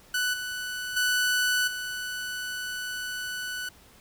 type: tone with level steps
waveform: sawtooth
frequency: 1489 Hz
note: F#6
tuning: 11 cents sharp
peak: -21 / -28 / -19 / -28 dBFS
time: 0.14-3.69 s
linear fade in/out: 5 ms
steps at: 0.33 / 0.96 / 1.67 s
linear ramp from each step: 10 ms
effects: pink hiss -55 dBFS RMS until 4 s